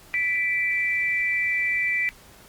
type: tone pair together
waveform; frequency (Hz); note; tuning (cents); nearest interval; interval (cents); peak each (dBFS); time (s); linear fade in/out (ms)
sine; 1975.5 / 2336; B6 / D7; 0 / -10; minor third; 290; -24; 0.14-2.09; 0
effects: pink hiss -50 dBFS RMS until 2.48 s + Opus 48 kbps